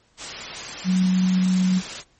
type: tone in noise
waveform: sine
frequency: 185 Hz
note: F#3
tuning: in tune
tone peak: -16 dBFS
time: 0.84-1.82 s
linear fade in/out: 50 ms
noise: white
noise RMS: -32 dBFS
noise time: 0.17-2.04 s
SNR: +13 dB
effects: pink hiss -61 dBFS RMS until 2.19 s + MP3 32 kbps